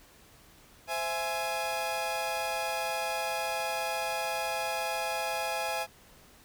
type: tone cluster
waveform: 35% pulse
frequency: 521 / 664 / 836 / 2470 Hz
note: C5 / E5 / G#5 / D#7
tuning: -7 / +12 / +11 / -13 cents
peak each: -37 / -34 / -32 / -36 dBFS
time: 0.87-5.87 s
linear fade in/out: 50 ms
effects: pink hiss -57 dBFS RMS until 6.44 s